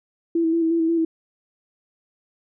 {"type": "tone with vibrato", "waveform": "sine", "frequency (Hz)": 329.6, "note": "E4", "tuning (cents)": 0, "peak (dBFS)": -17, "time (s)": [0.35, 1.05], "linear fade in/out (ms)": 5, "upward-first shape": "square", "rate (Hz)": 5.6, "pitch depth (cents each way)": 25, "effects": []}